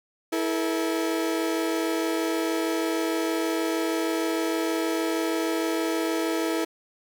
35% pulse tone cluster, 326.7 / 431.4 / 477.8 Hz, E4 / A4 / A#4, -15 / -34 / +43 cents, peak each -24 / -30 / -30 dBFS, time 0.32-6.65 s, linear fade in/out 10 ms, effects none

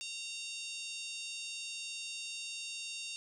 harmonic tone with a mistuned harmonic, 921 Hz, A#5, 21 cents flat, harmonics 3 / 4 / 5 / 6 / 7 / 8 / 9 / 10, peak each -44 / -46 / -48 / -50 / -51 / -52 / -53 / -54 dBFS, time 0.01-3.16 s, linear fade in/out 0 ms, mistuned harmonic 8, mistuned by -19 cents, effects 12-bit

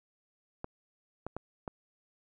clicks, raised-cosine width 1 ms, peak -23 dBFS, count 4, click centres 0.644 / 1.266 / 1.366 / 1.678 s, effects none

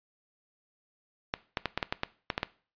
clicks, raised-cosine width 0.3 ms, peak -12 dBFS, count 10, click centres 1.339 / 1.572 / 1.657 / 1.776 / 1.828 / 1.925 / 2.034 / 2.302 / 2.379 / 2.431 s, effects noise-tail reverb RT60 0.4 s tail -19 dB re dry + resampled to 11025 Hz

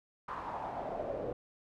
brown noise with band-pass filter sweep, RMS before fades -39 dBFS, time 0.28-1.33 s, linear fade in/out 5 ms, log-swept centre 1100 to 490 Hz, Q 4.2, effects none

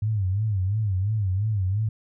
sine tone with vibrato, 100.8 Hz, G2, 49 cents sharp, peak -21 dBFS, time 0.02-1.89 s, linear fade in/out 5 ms, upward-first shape sine, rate 2.9 Hz, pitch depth 160 cents each way, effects none

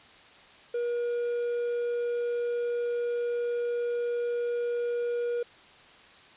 triangle tone, 478.3 Hz, A#4, 44 cents sharp, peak -25 dBFS, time 0.74-5.43 s, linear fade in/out 5 ms, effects white hiss -53 dBFS RMS until 6.36 s + resampled to 8000 Hz

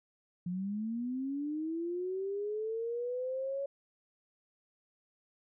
sine linear sweep, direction up, 173.1 to 560 Hz, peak -33 dBFS, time 0.46-3.66 s, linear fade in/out 5 ms, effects none

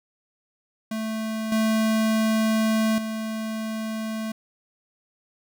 square tone with level steps, 220 Hz, A3, in tune, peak -27 / -20 / -28 dBFS, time 0.91-4.32 s, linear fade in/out 5 ms, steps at 1.52 / 2.98 s, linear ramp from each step 2 ms, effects none

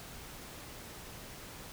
silence, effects pink hiss -48 dBFS RMS until 1.72 s

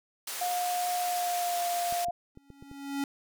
white band-pass noise, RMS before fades -37 dBFS, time 0.27-2.05 s, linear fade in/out 5 ms, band 520 to 14000 Hz, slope 12 dB/octave
sine tone with pitch glide, 715 to 699.5 Hz, F5 to F5, +41 to +3 cents, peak -28 dBFS, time 0.41-2.11 s, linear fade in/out 5 ms, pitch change -38 cents, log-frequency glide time 1-1.62 s
clicks, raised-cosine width 3 ms, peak -33 dBFS, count 6, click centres 1.925 / 2.085 / 2.374 / 2.503 / 2.625 / 2.714 s
square tone with exponential growth, 279 Hz, C#4, 11 cents sharp, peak -28 dBFS, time 2.35-3.04 s, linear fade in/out 2 ms, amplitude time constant 150 ms
effects none

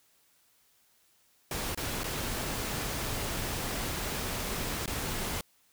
pink noise with dropouts, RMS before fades -34 dBFS, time 1.51-5.41 s, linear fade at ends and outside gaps 2 ms, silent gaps 1.748-1.774 / 2.035-2.041 / 4.86-4.876 s, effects white hiss -67 dBFS RMS until 5.72 s

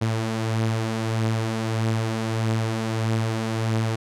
sawtooth beating tone pair, 110.6 / 112.2 Hz, A2 / A2, +9 / +34 cents, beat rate 1.6 Hz, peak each -26 / -19 dBFS, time 0.01-3.96 s, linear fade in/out 10 ms, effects low-pass 9000 Hz 12 dB/octave

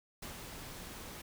pink noise with ADSR envelope, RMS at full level -44 dBFS, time 0.22-1.22 s, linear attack 7 ms, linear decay 110 ms, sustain -3 dB, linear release 9 ms, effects none

